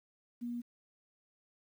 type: tone with quantisation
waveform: sine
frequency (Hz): 239.6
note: A#3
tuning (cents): +48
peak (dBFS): -36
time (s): 0.41-0.62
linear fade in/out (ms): 20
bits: 11
effects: none